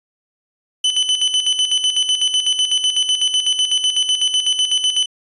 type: tone with tremolo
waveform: 40% pulse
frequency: 3016 Hz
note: F#7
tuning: 32 cents sharp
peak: -12 dBFS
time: 0.84-5.06 s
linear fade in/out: 5 ms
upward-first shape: square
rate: 8 Hz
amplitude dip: 60%
effects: resampled to 24000 Hz